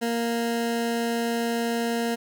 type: tone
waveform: 20% pulse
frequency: 233.1 Hz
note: A#3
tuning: in tune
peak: -19 dBFS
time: 0.01-2.16 s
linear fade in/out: 20 ms
effects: none